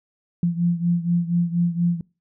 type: beating tone pair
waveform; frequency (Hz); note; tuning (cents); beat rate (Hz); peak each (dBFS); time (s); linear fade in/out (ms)
sine; 171.3 / 175.5; F3 / F3; -33 / +9; 4.2; -20 / -23; 0.43-2.01; 2
effects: noise-tail reverb RT60 0.3 s tail -24 dB re dry